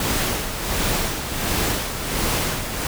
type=noise with tremolo; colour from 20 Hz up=pink; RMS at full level=-21 dBFS; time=0-2.87 s; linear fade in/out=2 ms; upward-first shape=sine; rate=1.4 Hz; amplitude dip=55%; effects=none